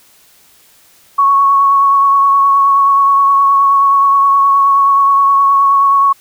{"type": "tone with vibrato", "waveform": "sine", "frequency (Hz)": 1108.7, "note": "C#6", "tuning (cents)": 0, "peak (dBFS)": -6, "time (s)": [1.18, 6.13], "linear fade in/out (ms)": 10, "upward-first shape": "triangle", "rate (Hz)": 9.5, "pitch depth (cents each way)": 20, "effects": ["white hiss -47 dBFS RMS until 6.2 s"]}